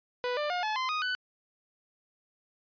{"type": "tone with pitch steps", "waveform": "sawtooth", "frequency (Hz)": [493.9, 594.2, 714.8, 859.9, 1034.5, 1244.6, 1497.2], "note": ["B4", "D5", "F5", "A5", "C6", "D#6", "F#6"], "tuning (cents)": [0, 20, 40, -40, -20, 0, 20], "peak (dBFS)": -25, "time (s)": [0.24, 1.15], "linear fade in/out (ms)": 0, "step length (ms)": 130, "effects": ["resampled to 11025 Hz"]}